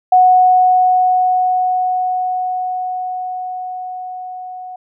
sine tone with level ramp, 736 Hz, F#5, 9 cents flat, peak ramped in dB -5 to -27 dBFS, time 0.12-4.76 s, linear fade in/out 5 ms, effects none

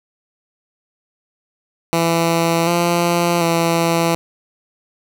10% pulse tone with pitch steps, 167 / 172.2 / 167.5 Hz, E3 / F3 / E3, +23 / -24 / +28 cents, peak -6 dBFS, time 1.93-4.15 s, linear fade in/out 0 ms, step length 740 ms, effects none

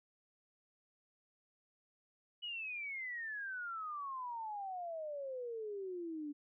sine exponential sweep, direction down, 2960 to 286 Hz, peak -40 dBFS, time 2.42-6.33 s, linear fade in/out 20 ms, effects none

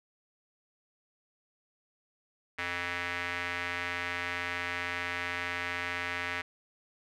square tone with band-pass filter, 87.8 Hz, F2, 10 cents sharp, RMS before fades -35 dBFS, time 2.58-6.42 s, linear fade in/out 10 ms, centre 2000 Hz, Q 2.6, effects none

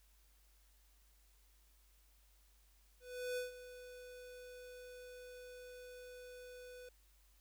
square tone with ADSR envelope, 497.5 Hz, B4, 13 cents sharp, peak -38 dBFS, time 3-6.89 s, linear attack 370 ms, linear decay 140 ms, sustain -14 dB, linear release 4 ms, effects added 50 Hz sine -67 dBFS peak until 7.4 s + white hiss -73 dBFS RMS until 7.4 s

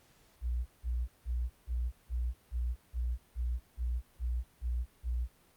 sine tone bursts, 60.3 Hz, B1, 41 cents flat, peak -30 dBFS, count 12, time 0.41-5.28 s, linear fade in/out 50 ms, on 250 ms, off 170 ms, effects pink hiss -65 dBFS RMS until 5.56 s + Opus 48 kbps

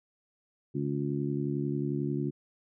harmonic tone, 71.2 Hz, C#2, 47 cents sharp, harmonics 2 / 3 / 4 / 5, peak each -32 / -36 / -34 / -35 dBFS, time 0.74-2.31 s, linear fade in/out 20 ms, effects none

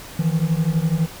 triangle beating tone pair, 156.5 / 168.5 Hz, D#3 / E3, +10 / +38 cents, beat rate 12 Hz, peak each -18 dBFS, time 0.19-1.07 s, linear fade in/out 5 ms, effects pink hiss -38 dBFS RMS until 1.2 s

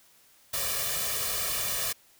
white noise with comb filter, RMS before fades -30 dBFS, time 0.53-1.93 s, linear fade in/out 10 ms, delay 1.7 ms, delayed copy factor +0.85, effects white hiss -60 dBFS RMS until 2.19 s

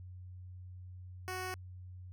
10% pulse tone, 370 Hz, F#4, in tune, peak -30 dBFS, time 1.28-1.54 s, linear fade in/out 0 ms, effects added 91 Hz sine -46 dBFS peak until 2.12 s

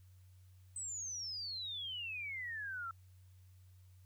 sine exponential sweep, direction down, 8200 to 1318.5 Hz, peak -40 dBFS, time 0.76-2.91 s, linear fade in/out 2 ms, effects added 92 Hz sine -58 dBFS peak until 4.05 s + white hiss -75 dBFS RMS until 4.05 s

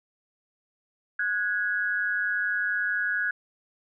sine tone pair together, 1464.4 / 1660 Hz, F#6 / G#6, -18 / -1 cents, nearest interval major second, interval 217 cents, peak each -27 dBFS, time 1.19-3.31 s, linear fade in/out 5 ms, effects none

